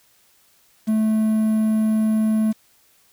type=tone with quantisation; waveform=triangle; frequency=217.9 Hz; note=A3; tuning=17 cents flat; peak=-14 dBFS; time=0.87-2.53 s; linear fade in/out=20 ms; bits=7; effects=white hiss -58 dBFS RMS until 3.12 s